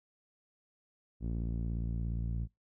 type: tone with low-pass filter sweep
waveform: sawtooth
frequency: 57.2 Hz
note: A#1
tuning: 32 cents flat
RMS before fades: -35 dBFS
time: 1.2-2.48 s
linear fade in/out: 50 ms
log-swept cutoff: 260 to 150 Hz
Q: 1.3
effects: noise-tail reverb RT60 0.2 s tail -25 dB re dry